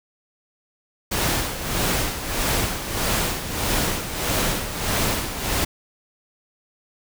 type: noise with tremolo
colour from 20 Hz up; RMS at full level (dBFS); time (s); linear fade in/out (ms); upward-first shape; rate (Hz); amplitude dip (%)
pink; -21; 1.11-5.65; 10; sine; 1.6; 65
effects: none